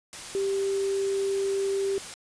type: tone in noise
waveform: sine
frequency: 392 Hz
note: G4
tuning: in tune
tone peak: -24 dBFS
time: 0.35-1.98 s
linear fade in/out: 0 ms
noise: white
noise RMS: -39 dBFS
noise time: 0.13-2.14 s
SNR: +12 dB
effects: resampled to 22050 Hz